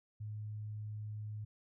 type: tone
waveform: sine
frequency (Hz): 106.3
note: G#2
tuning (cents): +41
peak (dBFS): -40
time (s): 0.2-1.45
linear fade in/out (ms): 10
effects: none